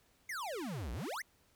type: exponential two-way sweep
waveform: square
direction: down then up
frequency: 2205 to 53.6 to 2205 Hz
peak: -39 dBFS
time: 0.29-1.22 s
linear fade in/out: 5 ms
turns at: 0.92 s
effects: pink hiss -70 dBFS RMS until 1.55 s